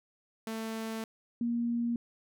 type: tone pair in turn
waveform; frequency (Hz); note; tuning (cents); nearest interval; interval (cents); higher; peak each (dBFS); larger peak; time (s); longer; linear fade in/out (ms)
sawtooth / sine; 222.8 / 236; A3 / A#3; +22 / +22; minor second; 100; second; -31 / -28; second; 0.47-1.04 / 1.41-1.96; first; 2
effects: none